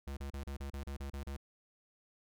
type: tone bursts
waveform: square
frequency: 69.3 Hz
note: C#2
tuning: in tune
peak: -40 dBFS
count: 10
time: 0.07-1.367 s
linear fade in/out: 5 ms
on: 100 ms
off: 33 ms
effects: none